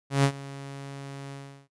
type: tone with ADSR envelope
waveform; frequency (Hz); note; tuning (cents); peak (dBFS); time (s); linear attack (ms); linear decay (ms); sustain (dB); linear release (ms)
sawtooth; 138.59; C#3; 0; -13; 0.1-1.68; 140; 75; -20; 360
effects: noise-tail reverb RT60 0.1 s tail -19 dB re dry + resampled to 24000 Hz